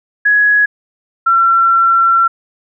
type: tone pair in turn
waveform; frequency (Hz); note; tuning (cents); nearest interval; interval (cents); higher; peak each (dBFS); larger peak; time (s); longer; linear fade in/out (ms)
sine; 1675 / 1356.1; G#6 / E6; +14 / +49; major third; 365; first; -7; neither; 0.25-0.66 / 1.26-2.28; second; 10
effects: none